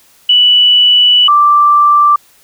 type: tone pair in turn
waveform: sine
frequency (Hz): 2960 / 1174.7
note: F#7 / D6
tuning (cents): 0 / 0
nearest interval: octave + major third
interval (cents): 1600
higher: first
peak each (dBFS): -4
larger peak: neither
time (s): 0.29-1.28 / 1.28-2.16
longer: first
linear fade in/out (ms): 5
effects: white hiss -47 dBFS RMS until 2.43 s